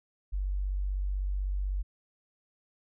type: tone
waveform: sine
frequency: 48 Hz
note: G1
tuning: 36 cents flat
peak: -28 dBFS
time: 0.32-1.83 s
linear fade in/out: 20 ms
effects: none